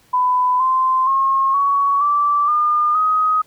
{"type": "tone with pitch steps", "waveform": "sine", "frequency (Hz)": [1000, 1038.9, 1079.2, 1121.2, 1164.7, 1210, 1257], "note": ["B5", "C6", "C#6", "C#6", "D6", "D#6", "D#6"], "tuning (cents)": [21, -13, -47, 19, -15, -49, 17], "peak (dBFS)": -13, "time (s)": [0.13, 3.42], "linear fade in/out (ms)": 10, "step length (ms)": 470, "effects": ["pink hiss -54 dBFS RMS until 3.46 s", "high-pass 60 Hz 12 dB/octave"]}